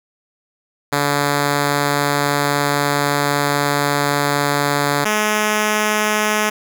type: tone pair in turn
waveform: 5% pulse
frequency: 143.8 / 212.7 Hz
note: D3 / G#3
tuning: -36 / +42 cents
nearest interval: perfect fifth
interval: 678 cents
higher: second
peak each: -4 dBFS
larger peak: neither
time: 0.92-5.05 / 5.05-6.5 s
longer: first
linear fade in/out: 10 ms
effects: none